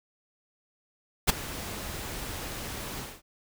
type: noise with ADSR envelope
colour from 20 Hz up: pink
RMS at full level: -17 dBFS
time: 1.27-3.22 s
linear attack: 27 ms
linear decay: 9 ms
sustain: -20 dB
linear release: 230 ms
effects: none